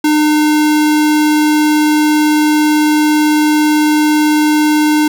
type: tone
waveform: square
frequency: 303 Hz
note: D#4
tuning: 46 cents flat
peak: -9 dBFS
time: 0.04-5.08 s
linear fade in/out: 5 ms
effects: none